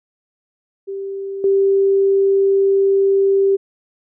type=tone with level steps; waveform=sine; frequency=392 Hz; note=G4; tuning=in tune; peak=-23 / -11 dBFS; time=0.87-3.57 s; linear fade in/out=20 ms; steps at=1.44 s; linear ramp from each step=2 ms; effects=none